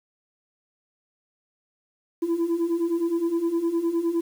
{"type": "beating tone pair", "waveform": "sine", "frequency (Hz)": [329.8, 339.5], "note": ["E4", "F4"], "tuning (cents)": [1, -49], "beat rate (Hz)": 9.7, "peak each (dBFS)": [-25, -21], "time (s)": [2.22, 4.21], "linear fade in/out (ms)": 10, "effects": ["tanh soft clip ceiling -19 dBFS", "8-bit"]}